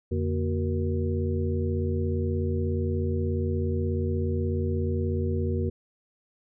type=tone cluster; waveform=sine; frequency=86.9 / 143.6 / 235 / 372.3 / 470.5 Hz; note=F2 / D3 / A#3 / F#4 / A#4; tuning=-8 / -39 / +14 / +11 / +16 cents; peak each=-26 / -35 / -32 / -32 / -35 dBFS; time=0.11-5.7 s; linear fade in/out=10 ms; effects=none